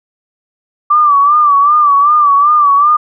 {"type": "tone with vibrato", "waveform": "sine", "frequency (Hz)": 1167, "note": "D6", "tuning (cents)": -11, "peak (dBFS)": -5, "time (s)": [0.9, 2.97], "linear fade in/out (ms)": 10, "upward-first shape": "sine", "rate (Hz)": 2.6, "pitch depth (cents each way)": 75, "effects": []}